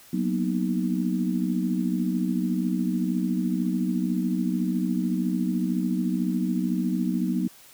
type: chord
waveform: sine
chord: B major seventh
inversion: second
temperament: equal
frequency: 185 / 233.1 / 246.9 / 311.1 Hz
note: F#3 / A#3 / B3 / D#4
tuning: 0 / 0 / 0 / 0 cents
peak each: -26 / -30 / -28 / -30 dBFS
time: 0.13-7.48 s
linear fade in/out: 5 ms
effects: white hiss -51 dBFS RMS until 7.73 s